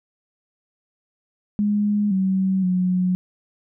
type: tone with pitch steps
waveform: sine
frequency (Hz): 207.1 / 190 / 182.5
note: G#3 / F#3 / F#3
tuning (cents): -5 / +46 / -24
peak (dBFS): -17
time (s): 1.59-3.15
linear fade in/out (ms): 0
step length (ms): 520
effects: none